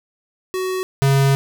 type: tone pair in turn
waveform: square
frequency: 373 / 137.16 Hz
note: F#4 / C#3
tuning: +14 / -18 cents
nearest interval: octave + perfect fourth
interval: 1732 cents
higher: first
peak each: -21 / -13 dBFS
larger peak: second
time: 0.54-0.83 / 1.02-1.35 s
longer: second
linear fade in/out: 0 ms
effects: none